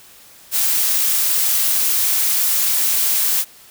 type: noise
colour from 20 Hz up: blue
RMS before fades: -17 dBFS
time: 0.51-3.45 s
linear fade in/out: 50 ms
effects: white hiss -45 dBFS RMS until 3.7 s